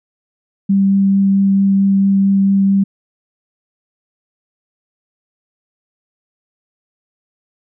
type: tone with vibrato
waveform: sine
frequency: 196 Hz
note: G3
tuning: in tune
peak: -9 dBFS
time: 0.69-2.84 s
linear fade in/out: 10 ms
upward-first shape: triangle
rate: 4.5 Hz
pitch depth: 8 cents each way
effects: none